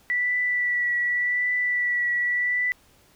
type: tone with vibrato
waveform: sine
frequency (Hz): 1960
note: B6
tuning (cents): -14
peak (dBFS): -21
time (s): 0.1-2.72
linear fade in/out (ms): 0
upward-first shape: triangle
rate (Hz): 0.87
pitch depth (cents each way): 22
effects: pink hiss -58 dBFS RMS until 3.15 s